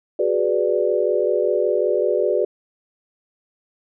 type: chord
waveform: sine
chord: G# half-diminished seventh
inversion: third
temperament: equal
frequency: 370 / 415.3 / 493.9 / 587.3 Hz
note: F#4 / G#4 / B4 / D5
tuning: 0 / 0 / 0 / 0 cents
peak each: -22 dBFS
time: 0.19-2.45 s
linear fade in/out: 5 ms
effects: none